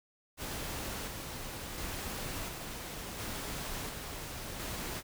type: noise with tremolo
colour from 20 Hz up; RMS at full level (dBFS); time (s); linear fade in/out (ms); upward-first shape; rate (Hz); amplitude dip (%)
pink; -39; 0.37-5.03; 50; square; 0.71; 30
effects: none